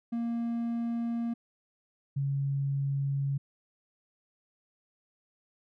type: tone pair in turn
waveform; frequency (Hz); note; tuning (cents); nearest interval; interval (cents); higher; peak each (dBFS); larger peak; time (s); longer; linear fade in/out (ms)
triangle / sine; 233.5 / 138.84; A#3 / C#3; +3 / +3; major sixth; 900; first; -27; neither; 0.12-1.34 / 2.16-3.38; neither; 10
effects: none